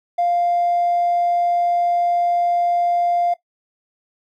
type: tone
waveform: triangle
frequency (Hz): 698.5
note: F5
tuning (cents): 0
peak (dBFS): -12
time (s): 0.18-3.34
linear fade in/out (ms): 10
effects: noise-tail reverb RT60 0.1 s tail -18 dB re dry + tanh soft clip ceiling -12 dBFS